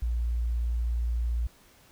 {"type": "tone", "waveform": "sine", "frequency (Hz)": 58.6, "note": "A#1", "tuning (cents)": 10, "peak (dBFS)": -25, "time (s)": [0.02, 1.47], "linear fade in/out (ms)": 5, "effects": ["pink hiss -58 dBFS RMS until 1.91 s"]}